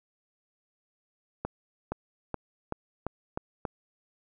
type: accelerating click train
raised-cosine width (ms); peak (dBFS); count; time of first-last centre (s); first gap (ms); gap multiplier
1; -17; 7; 1.45-3.652; 470; 0.9
effects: none